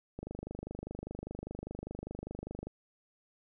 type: click train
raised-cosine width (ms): 2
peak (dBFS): -27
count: 63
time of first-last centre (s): 0.19-2.67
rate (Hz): 25
effects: none